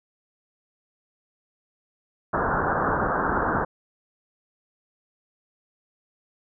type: low-pass noise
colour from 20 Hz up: white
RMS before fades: -24 dBFS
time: 2.33-3.65 s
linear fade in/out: 10 ms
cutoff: 1600 Hz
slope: 96 dB/octave
effects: none